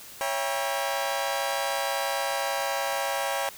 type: chord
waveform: sawtooth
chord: C# diminished seventh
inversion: none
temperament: just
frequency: 554.4 / 665.2 / 798.3 / 957.9 Hz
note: C#5 / E5 / G5 / Bb5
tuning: 0 / +16 / +31 / +47 cents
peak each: -27 / -30 / -27 / -30 dBFS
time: 0.21-3.49 s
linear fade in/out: 0 ms
effects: white hiss -45 dBFS RMS until 3.57 s

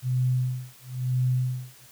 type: tone with tremolo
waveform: sine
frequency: 126.9 Hz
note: B2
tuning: 47 cents sharp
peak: -20 dBFS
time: 0.02-1.87 s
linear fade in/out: 50 ms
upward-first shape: sine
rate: 1 Hz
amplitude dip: 100%
effects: white hiss -52 dBFS RMS until 1.91 s

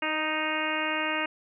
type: harmonic tone with a mistuned harmonic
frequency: 311.1 Hz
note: D#4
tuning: in tune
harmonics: 1 / 2 / 3 / 4 / 5 / 6 / 7 / 8 / 9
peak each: -35 / -35 / -35 / -35 / -35 / -35 / -35 / -35 / -35 dBFS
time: 0.02-1.26 s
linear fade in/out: 5 ms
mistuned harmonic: 2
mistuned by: -15 cents
effects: none

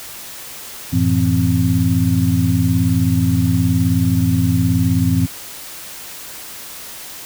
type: tone cluster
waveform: sine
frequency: 93.7 / 112.7 / 169 / 261.2 Hz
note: F#2 / A2 / E3 / C4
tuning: +22 / +42 / +43 / -3 cents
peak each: -18 dBFS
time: 0.92-5.27 s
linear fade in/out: 20 ms
effects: white hiss -33 dBFS RMS until 7.25 s

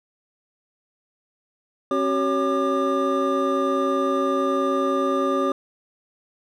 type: tone cluster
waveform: triangle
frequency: 269.7 / 379.3 / 559 / 1199 Hz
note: C#4 / F#4 / C#5 / D6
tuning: -47 / +43 / +14 / +36 cents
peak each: -23 dBFS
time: 1.91-5.52 s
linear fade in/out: 2 ms
effects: none

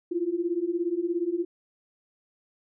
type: beating tone pair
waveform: sine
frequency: 334.3 / 351.3 Hz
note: E4 / F4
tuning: +24 / +10 cents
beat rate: 17 Hz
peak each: -29 / -27 dBFS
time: 0.11-1.45 s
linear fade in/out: 10 ms
effects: none

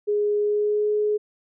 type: tone with pitch glide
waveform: sine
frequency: 415.3 to 420.9 Hz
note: G#4 to G#4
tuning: 0 to +23 cents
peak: -19 dBFS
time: 0.07-1.18 s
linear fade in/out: 20 ms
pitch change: +23 cents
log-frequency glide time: 0.39-0.91 s
effects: none

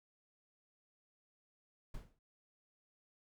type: noise with exponential decay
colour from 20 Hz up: brown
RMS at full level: -42 dBFS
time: 1.94-2.19 s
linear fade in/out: 5 ms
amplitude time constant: 53 ms
effects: none

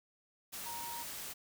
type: tone in noise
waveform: sine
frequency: 939 Hz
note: A#5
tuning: 12 cents sharp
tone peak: -43 dBFS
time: 0.65-1.04 s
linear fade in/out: 20 ms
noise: white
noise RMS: -44 dBFS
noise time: 0.52-1.34 s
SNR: -2 dB
effects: none

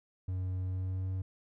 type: tone with pitch glide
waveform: triangle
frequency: 92.5 to 94.06 Hz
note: F#2 to F#2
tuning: 0 to +29 cents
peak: -30 dBFS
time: 0.28-1.22 s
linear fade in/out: 5 ms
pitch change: +29 cents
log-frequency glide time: 0.63-1.11 s
effects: none

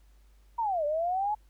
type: linear two-way sweep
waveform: sine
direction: down then up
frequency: 960 to 577 to 860 Hz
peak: -26 dBFS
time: 0.58-1.35 s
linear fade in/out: 10 ms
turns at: 0.85 s
effects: added 50 Hz sine -56 dBFS peak until 1.49 s + pink hiss -70 dBFS RMS until 1.49 s

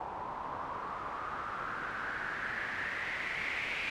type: noise with low-pass filter sweep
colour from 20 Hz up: white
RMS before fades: -38 dBFS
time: 0-3.9 s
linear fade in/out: 5 ms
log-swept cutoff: 890 to 2400 Hz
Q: 5.1
effects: none

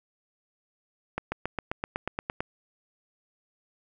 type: accelerating click train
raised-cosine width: 0.5 ms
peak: -14 dBFS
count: 11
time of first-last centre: 1.18-2.405 s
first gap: 140 ms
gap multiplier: 0.97
effects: none

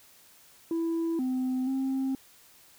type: tone with pitch steps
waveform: sine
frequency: 330.9 / 256.7 / 266 Hz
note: E4 / C4 / C4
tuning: +7 / -33 / +29 cents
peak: -24 dBFS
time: 0.71-2.15 s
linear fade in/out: 2 ms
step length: 480 ms
effects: tanh soft clip ceiling -25 dBFS + white hiss -57 dBFS RMS until 2.78 s

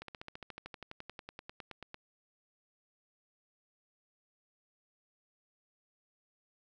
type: slowing click train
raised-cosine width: 0.3 ms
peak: -28 dBFS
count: 23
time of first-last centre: 0.02-1.944 s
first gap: 63 ms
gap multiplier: 1.03
effects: none

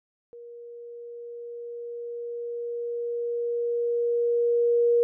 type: tone with level ramp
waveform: sine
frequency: 473.9 Hz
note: A#4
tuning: 28 cents sharp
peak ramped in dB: -41 to -17 dBFS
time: 0.33-5.03 s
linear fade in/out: 0 ms
effects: none

